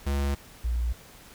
square / sine tone pair in turn, 70 / 59.18 Hz, C#2 / A#1, +18 / +27 cents, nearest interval minor third, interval 291 cents, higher first, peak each -25 / -24 dBFS, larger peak second, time 0.06-0.35 / 0.64-0.93 s, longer neither, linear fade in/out 10 ms, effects pink hiss -50 dBFS RMS until 1.34 s

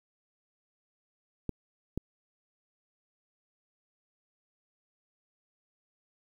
clicks, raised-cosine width 3 ms, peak -19 dBFS, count 2, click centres 1.493 / 1.976 s, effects 9-bit

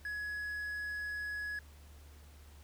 triangle tone, 1682 Hz, G#6, 22 cents sharp, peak -35 dBFS, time 0.05-1.59 s, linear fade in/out 2 ms, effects added 73 Hz sine -53 dBFS peak until 2.63 s + pink hiss -62 dBFS RMS until 2.63 s

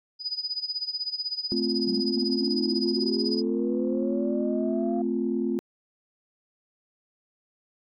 sine tone with tremolo, 4967 Hz, D#8, 4 cents flat, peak -25 dBFS, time 0.19-3.43 s, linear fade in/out 50 ms, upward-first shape sine, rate 16 Hz, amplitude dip 85%
sine chord, F major, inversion first, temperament equal with one note detuned, 220 / 259.5 / 349.2 Hz, A3 / C4 / F4, 0 / -14 / 0 cents, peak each -28 dBFS, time 1.52-5.59 s, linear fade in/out 0 ms
sine linear sweep, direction up, 185 to 698.5 Hz, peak -31 dBFS, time 1.87-5.02 s, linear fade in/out 5 ms
effects tanh soft clip ceiling -14 dBFS

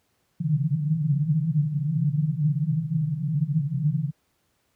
pink band-pass noise, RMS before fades -24 dBFS, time 0.4-4.12 s, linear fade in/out 10 ms, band 140 to 160 Hz, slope 96 dB/octave, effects pink hiss -70 dBFS RMS until 4.75 s + high-pass 60 Hz 12 dB/octave

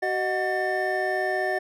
triangle tone cluster, 377.2 / 621 / 736 / 1787 Hz, F#4 / D#5 / F#5 / A6, +33 / -3 / -9 / +26 cents, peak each -27 dBFS, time 0.02-1.59 s, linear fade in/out 10 ms, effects none

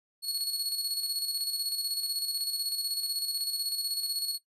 sawtooth tone with tremolo, 4355 Hz, C#8, 31 cents flat, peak -25 dBFS, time 0.22-4.39 s, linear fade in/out 50 ms, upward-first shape square, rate 16 Hz, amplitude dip 45%, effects noise-tail reverb RT60 0.1 s tail -18 dB re dry + resampled to 32000 Hz

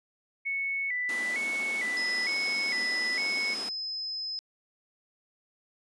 sine tone with vibrato, 2093 Hz, C7, in tune, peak -28 dBFS, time 0.45-3.55 s, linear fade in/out 20 ms, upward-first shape square, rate 1.1 Hz, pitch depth 93 cents each way
pink high-pass noise, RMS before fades -41 dBFS, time 1.09-3.69 s, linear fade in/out 0 ms, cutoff 200 Hz, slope 96 dB/octave
sine tone, 5100 Hz, D#8, 42 cents sharp, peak -32 dBFS, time 1.97-4.39 s, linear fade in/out 0 ms
effects resampled to 24000 Hz

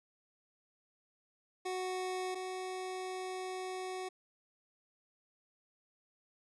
25% pulse tone pair in turn, 370 / 371.7 Hz, F#4 / F#4, 0 / +8 cents, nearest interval unison, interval 8 cents, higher second, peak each -32 / -35 dBFS, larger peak first, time 1.65-2.35 / 2.35-4.09 s, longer second, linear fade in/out 10 ms, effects resampled to 24000 Hz

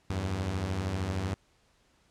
sawtooth beating tone pair, 82.41 / 95.41 Hz, E2 / G2, 0 / -46 cents, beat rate 13 Hz, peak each -32 / -27 dBFS, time 0.1-1.34 s, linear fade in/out 0 ms, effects pink hiss -67 dBFS RMS until 2.1 s + low-pass 8000 Hz 12 dB/octave

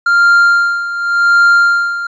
triangle tone with tremolo, 1395 Hz, F6, 2 cents flat, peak -3 dBFS, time 0.06-2.07 s, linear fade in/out 5 ms, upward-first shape sine, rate 0.89 Hz, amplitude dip 75%, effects resampled to 16000 Hz

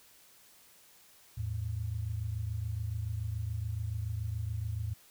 sine tone pair together, 82.2 / 109.23 Hz, E2 / A2, -4 / -12 cents, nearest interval perfect fourth, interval 492 cents, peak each -37 / -34 dBFS, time 1.37-4.94 s, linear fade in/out 10 ms, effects white hiss -60 dBFS RMS until 5.1 s

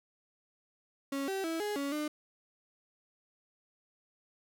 35% pulse tone with pitch steps, 276 / 386.2 / 327 / 416.3 / 280.6 / 301 Hz, C#4 / G4 / E4 / G#4 / C#4 / D4, -7 / -26 / -14 / +4 / +21 / +43 cents, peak -31 dBFS, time 1.12-2.08 s, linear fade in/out 5 ms, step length 160 ms, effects none

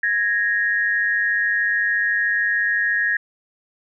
sine tone pair together, 1658.4 / 1864.7 Hz, G#6 / A#6, -3 / 0 cents, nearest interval major second, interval 203 cents, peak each -20 dBFS, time 0.03-3.17 s, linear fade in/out 5 ms, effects none

